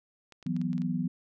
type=clicks; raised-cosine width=0.2 ms; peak=-33 dBFS; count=8; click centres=0.323 / 0.427 / 0.466 / 0.565 / 0.615 / 0.731 / 0.78 / 0.819 s
type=chord; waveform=sine; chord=E suspended second; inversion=none; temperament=equal; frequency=164.81 / 185 / 246.9 Hz; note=E3 / F#3 / B3; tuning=0 / 0 / 0 cents; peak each=-32 dBFS; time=0.46-1.08 s; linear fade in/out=5 ms
effects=none